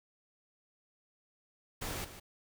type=noise with echo; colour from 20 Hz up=pink; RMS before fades=-39 dBFS; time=1.81-2.05 s; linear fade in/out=10 ms; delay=150 ms; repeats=1; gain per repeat=-11 dB; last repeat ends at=2.2 s; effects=none